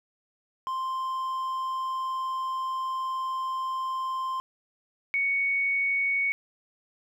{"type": "tone pair in turn", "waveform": ["triangle", "sine"], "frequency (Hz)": [1046.5, 2227], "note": ["C6", "C#7"], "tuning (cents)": [0, 7], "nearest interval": "octave + minor second", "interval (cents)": 1307, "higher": "second", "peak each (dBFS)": [-26, -23], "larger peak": "second", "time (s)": [[0.67, 4.4], [5.14, 6.32]], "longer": "first", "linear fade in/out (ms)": 0, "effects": []}